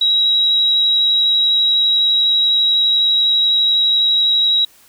sine tone with vibrato, 3855 Hz, B7, 43 cents flat, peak -11 dBFS, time 0.01-4.65 s, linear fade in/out 5 ms, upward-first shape triangle, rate 12 Hz, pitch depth 13 cents each way, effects white hiss -49 dBFS RMS until 4.88 s

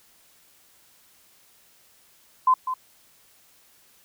sine tone with echo, 1027 Hz, C6, 33 cents flat, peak -14 dBFS, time 2.47-2.54 s, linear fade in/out 5 ms, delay 200 ms, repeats 1, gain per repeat -10 dB, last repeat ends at 2.74 s, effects white hiss -58 dBFS RMS until 4.04 s

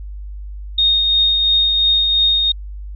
sine tone with tremolo, 3704 Hz, A#7, 12 cents flat, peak -10 dBFS, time 0.78-2.52 s, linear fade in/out 5 ms, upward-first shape triangle, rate 2.9 Hz, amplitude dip 35%, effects added 50 Hz sine -27 dBFS peak until 2.95 s

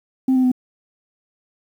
sine tone with pitch steps, 261.6 / 257.1 / 252.7 Hz, C4 / C4 / B3, 0 / -30 / +40 cents, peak -11 dBFS, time 0.28-0.517 s, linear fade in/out 5 ms, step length 79 ms, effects tanh soft clip ceiling -11 dBFS + 8-bit

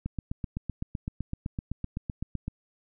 click train, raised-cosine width 5 ms, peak -19 dBFS, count 20, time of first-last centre 0.06-2.48 s, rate 7.85 Hz, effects none

